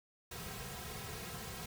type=noise with comb filter; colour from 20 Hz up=pink; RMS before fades=-45 dBFS; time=0.31-1.66 s; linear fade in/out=5 ms; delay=3.4 ms; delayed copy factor=-0.9; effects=none